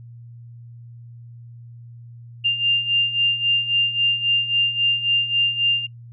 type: beating tone pair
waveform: sine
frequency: 2794 / 2797.7 Hz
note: F7 / F7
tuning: 0 / +2 cents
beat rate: 3.7 Hz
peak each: -23 / -18 dBFS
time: 2.44-5.87 s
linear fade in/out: 20 ms
effects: noise-tail reverb RT60 0.1 s tail -25 dB re dry + added 118 Hz sine -38 dBFS peak until 6.12 s